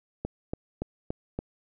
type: click train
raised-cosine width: 2 ms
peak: -17 dBFS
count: 5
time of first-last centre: 0.25-1.39 s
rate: 3.51 Hz
effects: none